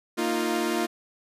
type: chord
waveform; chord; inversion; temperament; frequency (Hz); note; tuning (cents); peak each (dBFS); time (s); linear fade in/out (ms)
sawtooth; Bb suspended fourth; none; equal with one note detuned; 231.5 / 311.1 / 349.2; Bb3 / Eb4 / F4; -12 / 0 / 0; -26 / -26 / -23; 0.17-0.87; 20
effects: resampled to 32000 Hz